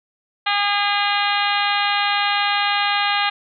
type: harmonic tone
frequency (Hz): 407.2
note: G#4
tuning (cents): -34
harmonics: 2 / 3 / 4 / 5 / 6 / 7 / 8 / 9 / 10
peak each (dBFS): -22 / -24 / -25 / -26 / -27 / -27 / -28 / -29 / -29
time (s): 0.46-3.3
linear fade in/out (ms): 10
effects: none